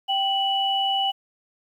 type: tone pair together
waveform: sine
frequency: 782.4 / 2954 Hz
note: G5 / F#7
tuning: -4 / -3 cents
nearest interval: octave + major seventh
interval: 2301 cents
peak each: -23 dBFS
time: 0.08-1.12 s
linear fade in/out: 20 ms
effects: 9-bit